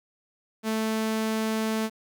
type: tone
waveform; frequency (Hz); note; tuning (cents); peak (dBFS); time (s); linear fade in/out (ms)
sawtooth; 220; A3; 0; -21; 0.63-1.9; 50
effects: 10-bit